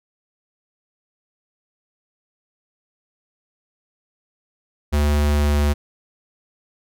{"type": "tone with pitch glide", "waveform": "square", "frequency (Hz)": [73.6, 73.09], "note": ["D2", "D2"], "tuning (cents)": [4, -8], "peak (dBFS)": -16, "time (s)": [4.92, 5.74], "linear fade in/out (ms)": 20, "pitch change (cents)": -12, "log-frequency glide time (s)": [5.23, 5.58], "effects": []}